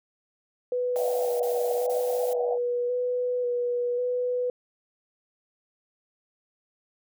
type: tone with vibrato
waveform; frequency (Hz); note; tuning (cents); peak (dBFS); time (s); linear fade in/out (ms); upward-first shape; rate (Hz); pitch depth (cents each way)
sine; 490.7; B4; -11; -24; 0.72-4.5; 2; square; 0.92; 16
type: band-pass noise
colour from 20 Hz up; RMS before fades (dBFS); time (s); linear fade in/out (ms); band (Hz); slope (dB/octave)
white; -33; 0.96-2.58; 0; 560 to 770; 96
type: noise bursts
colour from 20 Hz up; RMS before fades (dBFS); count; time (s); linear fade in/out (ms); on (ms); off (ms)
blue; -41; 3; 0.96-2.334; 5; 440; 27
effects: none